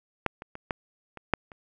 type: clicks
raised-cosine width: 0.5 ms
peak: -9 / -24 / -24 / -13 / -26 / -6 / -30 dBFS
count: 7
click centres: 0.263 / 0.421 / 0.554 / 0.708 / 1.173 / 1.337 / 1.518 s
effects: none